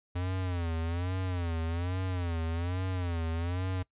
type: tone with vibrato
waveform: square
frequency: 87.31 Hz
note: F2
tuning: in tune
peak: -31 dBFS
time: 0.15-3.83 s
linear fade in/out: 10 ms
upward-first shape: sine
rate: 1.2 Hz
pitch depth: 120 cents each way
effects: noise-tail reverb RT60 0.1 s tail -21 dB re dry + resampled to 8000 Hz